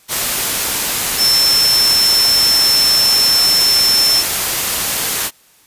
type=tone in noise; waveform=sine; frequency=5340 Hz; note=E8; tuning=22 cents sharp; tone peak=-10 dBFS; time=1.17-4.24 s; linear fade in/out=50 ms; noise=white; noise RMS=-17 dBFS; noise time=0.08-5.31 s; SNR=+4 dB; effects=white hiss -50 dBFS RMS until 5.66 s + resampled to 32000 Hz